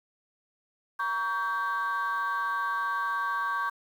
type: chord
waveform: sine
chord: G diminished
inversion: first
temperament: just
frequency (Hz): 940.8 / 1128.9 / 1568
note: Bb5 / Db6 / G6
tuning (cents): +16 / +31 / 0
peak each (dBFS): -34 / -28 / -30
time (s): 0.99-3.7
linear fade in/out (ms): 10
effects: tanh soft clip ceiling -22 dBFS + 9-bit